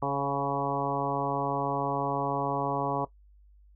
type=harmonic tone with a mistuned harmonic; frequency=140 Hz; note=C#3; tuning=18 cents sharp; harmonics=1 / 2 / 3 / 4 / 5 / 6 / 7 / 8; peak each=-35 / -35 / -35 / -35 / -35 / -35 / -35 / -35 dBFS; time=0.02-3.05 s; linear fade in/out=5 ms; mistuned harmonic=4; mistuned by=-19 cents; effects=noise-tail reverb RT60 0.1 s tail -17 dB re dry + added 50 Hz sine -54 dBFS peak until 3.75 s